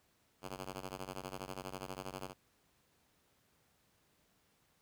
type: ring-modulated tone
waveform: 5% pulse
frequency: 94.3 Hz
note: F#2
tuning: 33 cents sharp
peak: -29 dBFS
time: 0.41-2.34 s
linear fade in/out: 50 ms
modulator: 41 Hz
effects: pink hiss -73 dBFS RMS until 4.81 s + high-pass 60 Hz 12 dB/octave